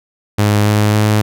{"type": "tone with pitch steps", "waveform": "sawtooth", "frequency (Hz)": [104, 105.15, 106.31], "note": ["G#2", "G#2", "G#2"], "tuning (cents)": [3, 22, 41], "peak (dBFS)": -6, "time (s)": [0.38, 1.22], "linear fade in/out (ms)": 10, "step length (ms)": 280, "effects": []}